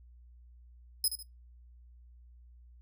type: tone with echo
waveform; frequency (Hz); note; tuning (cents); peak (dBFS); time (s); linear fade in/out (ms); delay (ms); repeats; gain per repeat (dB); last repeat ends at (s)
15% pulse; 5090; D#8; +39; -20; 1.04-1.08; 2; 74; 2; -9; 1.228
effects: noise-tail reverb RT60 0.2 s tail -22 dB re dry + added 60 Hz sine -53 dBFS peak until 2.81 s